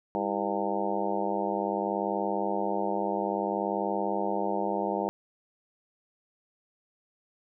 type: harmonic tone with a mistuned harmonic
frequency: 100.6 Hz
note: G2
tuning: 45 cents sharp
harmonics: 2 / 3 / 4 / 5 / 6 / 7 / 8 / 9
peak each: -35 / -35 / -35 / -35 / -35 / -35 / -35 / -35 dBFS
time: 0.15-5.09 s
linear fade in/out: 0 ms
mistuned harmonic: 3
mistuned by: +130 cents
effects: none